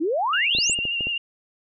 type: exponential sweep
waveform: sine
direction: up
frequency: 291.2 to 8860 Hz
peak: -20 dBFS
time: 0-0.75 s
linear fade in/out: 20 ms
type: tone with vibrato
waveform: sine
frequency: 2794 Hz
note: F7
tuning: in tune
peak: -23 dBFS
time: 0.33-1.18 s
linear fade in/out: 5 ms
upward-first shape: sine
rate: 12 Hz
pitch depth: 35 cents each way
type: clicks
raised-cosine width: 2 ms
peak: -21 dBFS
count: 7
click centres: 0.55 / 0.586 / 0.697 / 0.789 / 0.853 / 1.008 / 1.07 s
effects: none